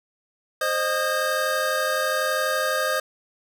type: tone cluster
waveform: square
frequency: 524 / 616 / 1232 / 1613 Hz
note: C5 / D#5 / D#6 / G6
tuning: +2 / -17 / -17 / +49 cents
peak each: -28 dBFS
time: 0.61-3 s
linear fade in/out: 5 ms
effects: none